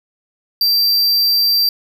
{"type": "tone", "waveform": "square", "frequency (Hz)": 4699, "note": "D8", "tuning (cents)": 0, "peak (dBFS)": -12, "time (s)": [0.61, 1.69], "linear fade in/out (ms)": 2, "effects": []}